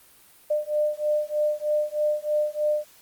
sine beating tone pair, 599 / 602.2 Hz, D5 / D5, +34 / +43 cents, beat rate 3.2 Hz, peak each -25 dBFS, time 0.5-2.85 s, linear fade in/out 10 ms, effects white hiss -54 dBFS RMS until 3.01 s + Opus 32 kbps

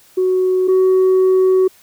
sine tone pair in turn, 370.7 / 374.6 Hz, F#4 / F#4, +3 / +21 cents, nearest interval unison, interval 18 cents, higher second, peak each -11 / -7 dBFS, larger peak second, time 0.17-0.68 / 0.68-1.68 s, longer second, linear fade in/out 10 ms, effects tanh soft clip ceiling -8 dBFS + white hiss -49 dBFS RMS until 1.82 s

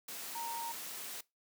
sine tone in noise, 928 Hz, A#5, 8 cents flat, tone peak -39 dBFS, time 0.35-0.72 s, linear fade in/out 5 ms, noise white, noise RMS -44 dBFS, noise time 0.08-1.21 s, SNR +2 dB, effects noise-tail reverb RT60 0.2 s tail -21 dB re dry + high-pass 200 Hz 12 dB/octave

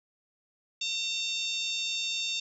harmonic tone, 908 Hz, A#5, 46 cents flat, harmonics 3 / 4 / 5 / 6 / 7 / 8, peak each -35 / -32 / -40 / -40 / -43 / -43 dBFS, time 0.81-2.4 s, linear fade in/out 5 ms, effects none

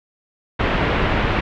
pink low-pass noise, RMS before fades -19 dBFS, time 0.59-1.41 s, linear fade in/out 10 ms, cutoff 2900 Hz, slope 24 dB/octave, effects none

